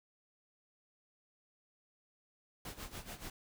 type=noise with tremolo; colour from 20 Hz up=pink; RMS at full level=-44 dBFS; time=2.65-3.3 s; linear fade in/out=2 ms; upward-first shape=sine; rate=7 Hz; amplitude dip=80%; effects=none